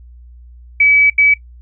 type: tone bursts at uneven times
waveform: sine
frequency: 2287 Hz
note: D7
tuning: 47 cents flat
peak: -7 dBFS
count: 2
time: 0.8-1.1 / 1.18-1.34 s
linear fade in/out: 5 ms
effects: noise-tail reverb RT60 0.1 s tail -17 dB re dry + added 60 Hz sine -36 dBFS peak until 1.61 s